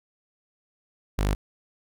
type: tone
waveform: sawtooth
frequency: 50.2 Hz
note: G1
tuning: 42 cents sharp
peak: -18 dBFS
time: 1.18-1.35 s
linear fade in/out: 10 ms
effects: none